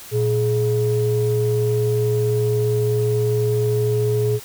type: tone pair together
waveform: sine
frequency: 116.54 / 421.6 Hz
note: A#2 / G#4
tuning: 0 / +26 cents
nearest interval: octave + minor seventh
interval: 2226 cents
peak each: -18 dBFS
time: 0.11-4.4 s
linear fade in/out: 50 ms
effects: tanh soft clip ceiling -10 dBFS + white hiss -39 dBFS RMS until 4.44 s